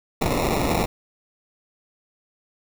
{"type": "noise with sample-and-hold", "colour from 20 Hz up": "violet", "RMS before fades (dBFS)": -22, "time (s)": [0.21, 0.86], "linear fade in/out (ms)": 10, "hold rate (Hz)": 1575, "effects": []}